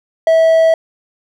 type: tone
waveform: triangle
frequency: 650 Hz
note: E5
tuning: 24 cents flat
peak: -5 dBFS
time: 0.27-0.74 s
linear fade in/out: 2 ms
effects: none